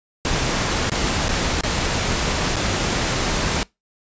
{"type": "noise with dropouts", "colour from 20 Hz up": "pink", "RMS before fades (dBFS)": -21, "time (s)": [0.25, 3.63], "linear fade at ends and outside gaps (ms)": 0, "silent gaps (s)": [[0.897, 0.918], [1.283, 1.291], [1.609, 1.635], [2.559, 2.566]], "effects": ["noise-tail reverb RT60 0.2 s tail -24 dB re dry", "resampled to 16000 Hz"]}